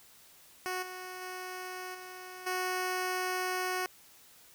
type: tone with level steps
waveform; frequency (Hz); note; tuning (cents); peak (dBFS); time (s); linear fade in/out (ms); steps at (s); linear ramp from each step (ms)
10% pulse; 368; F#4; -9; -25 / -33 / -31 / -36 / -23; 0.66-3.86; 0; 0.82 / 1.21 / 1.94 / 2.46; 10
effects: white hiss -58 dBFS RMS until 4.54 s